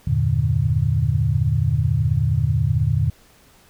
sine chord, E half-diminished seventh, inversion none, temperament equal, 82.41 / 98 / 116.54 / 146.83 Hz, E2 / G2 / Bb2 / D3, 0 / 0 / 0 / 0 cents, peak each -23 / -24 / -20 / -21 dBFS, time 0.07-3.1 s, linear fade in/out 5 ms, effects pink hiss -53 dBFS RMS until 3.69 s

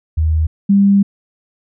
sine tone pair in turn, 79 / 199.07 Hz, D#2 / G3, +27 / +27 cents, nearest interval octave + major third, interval 1600 cents, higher second, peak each -11 / -7 dBFS, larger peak second, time 0.17-0.47 / 0.69-1.03 s, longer second, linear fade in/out 10 ms, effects none

